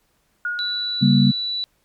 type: tone with exponential decay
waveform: sine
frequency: 1441 Hz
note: F#6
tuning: 46 cents flat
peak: -20 dBFS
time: 0.45-1.51 s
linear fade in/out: 2 ms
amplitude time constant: 230 ms
type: tone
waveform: sine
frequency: 3951 Hz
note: B7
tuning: in tune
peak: -22 dBFS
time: 0.59-1.64 s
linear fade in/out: 0 ms
type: chord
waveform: sine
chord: G diminished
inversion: second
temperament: equal with one note detuned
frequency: 138.59 / 196 / 237.7 Hz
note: Db3 / G3 / Bb3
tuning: 0 / 0 / +34 cents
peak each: -16 / -16 / -16 dBFS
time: 1.01-1.32 s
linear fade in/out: 20 ms
effects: pink hiss -65 dBFS RMS until 1.84 s + MP3 96 kbps